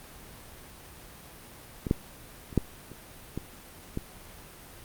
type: clicks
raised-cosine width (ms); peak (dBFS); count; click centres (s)
3; -18 / -9 / -30 / -8 / -28 / -18 / -17; 7; 1.868 / 1.911 / 2.528 / 2.577 / 2.917 / 3.376 / 3.974
effects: pink hiss -48 dBFS RMS until 4.84 s + Opus 32 kbps